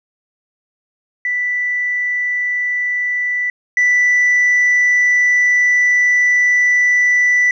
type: tone pair in turn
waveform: sine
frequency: 1975.5 / 1975.5 Hz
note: B6 / B6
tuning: 0 / 0 cents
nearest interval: unison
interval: 0 cents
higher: neither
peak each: -15 / -8 dBFS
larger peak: second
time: 1.25-3.5 / 3.77-7.51 s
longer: second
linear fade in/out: 2 ms
effects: tanh soft clip ceiling -8 dBFS